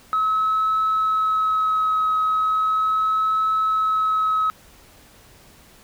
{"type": "tone with vibrato", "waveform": "sine", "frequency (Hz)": 1285, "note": "E6", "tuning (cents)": -45, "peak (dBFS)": -16, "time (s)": [0.13, 4.5], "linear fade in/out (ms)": 0, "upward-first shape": "triangle", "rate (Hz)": 0.37, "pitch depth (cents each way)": 15, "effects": ["tanh soft clip ceiling -14 dBFS", "pink hiss -50 dBFS RMS until 5.83 s"]}